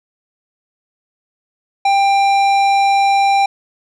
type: tone with tanh clipping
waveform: sine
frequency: 792 Hz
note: G5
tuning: 18 cents sharp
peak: -12 dBFS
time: 1.85-3.46 s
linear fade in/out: 5 ms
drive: 14 dB
effects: none